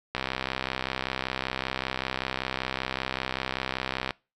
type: click train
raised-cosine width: 0.3 ms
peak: -12 dBFS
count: 259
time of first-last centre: 0.15-4.107 s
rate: 65.2 Hz
effects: noise-tail reverb RT60 0.3 s tail -24 dB re dry